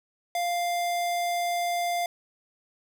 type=tone; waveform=square; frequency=698 Hz; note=F5; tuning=1 cent flat; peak=-26 dBFS; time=0.35-2.06 s; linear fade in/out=2 ms; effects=none